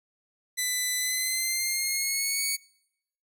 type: tone with pitch glide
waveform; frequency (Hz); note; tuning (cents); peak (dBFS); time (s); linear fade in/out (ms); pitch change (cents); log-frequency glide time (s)
10% pulse; 2000 to 2232; B6 to C#7; +21 to +11; -17; 0.57-2.57; 20; +190; 0.98-2.42
effects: noise-tail reverb RT60 0.8 s tail -24 dB re dry